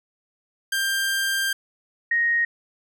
sawtooth / sine tone pair in turn, 1587 / 1870.5 Hz, G6 / A#6, +21 / +5 cents, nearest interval minor third, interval 284 cents, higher second, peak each -18 dBFS, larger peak neither, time 0.72-1.53 / 2.11-2.45 s, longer first, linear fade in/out 5 ms, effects none

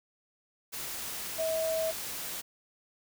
sine tone in noise, 644 Hz, E5, 41 cents flat, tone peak -28 dBFS, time 1.38-1.92 s, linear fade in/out 20 ms, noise white, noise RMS -38 dBFS, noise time 0.72-2.42 s, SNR +7 dB, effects none

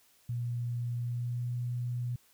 sine tone with pitch glide, 120 to 122.03 Hz, B2 to B2, -49 to -20 cents, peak -31 dBFS, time 0.29-2.16 s, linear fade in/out 5 ms, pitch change +29 cents, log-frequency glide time 0.96-1.55 s, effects white hiss -65 dBFS RMS until 2.33 s

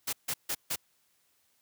white noise bursts, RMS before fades -32 dBFS, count 4, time 0.07-0.76 s, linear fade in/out 10 ms, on 60 ms, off 150 ms, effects white hiss -71 dBFS RMS until 1.61 s + high-pass 60 Hz 12 dB/octave

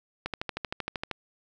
click train, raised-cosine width 0.3 ms, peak -15 dBFS, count 12, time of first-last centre 0.26-1.113 s, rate 12.9 Hz, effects none

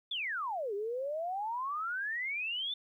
sine exponential two-way sweep, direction down then up, 3580 to 392 to 3580 Hz, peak -33 dBFS, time 0.11-2.74 s, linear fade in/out 5 ms, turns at 0.74 s, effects 12-bit

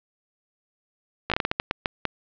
slowing click train, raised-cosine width 0.3 ms, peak -6 dBFS, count 11, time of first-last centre 1.3-2.053 s, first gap 16 ms, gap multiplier 1.32, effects low-pass 4000 Hz 12 dB/octave

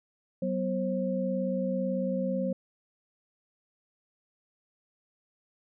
sine tone cluster, 188.6 / 246.7 / 533 Hz, F#3 / B3 / C5, +33 / -2 / +32 cents, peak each -30 / -34 / -31 dBFS, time 0.42-2.53 s, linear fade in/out 5 ms, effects none

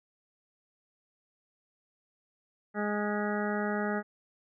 harmonic tone with a mistuned harmonic, 207.7 Hz, G#3, in tune, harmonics 1 / 2 / 3 / 4 / 6 / 7 / 8 / 9, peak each -32 / -35 / -37 / -38 / -40 / -40 / -41 / -42 dBFS, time 2.74-4.03 s, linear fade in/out 50 ms, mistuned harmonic 9, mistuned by +49 cents, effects none

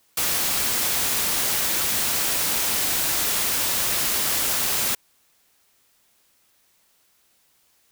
white noise, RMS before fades -23 dBFS, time 0.17-4.95 s, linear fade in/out 5 ms, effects white hiss -63 dBFS RMS until 7.91 s

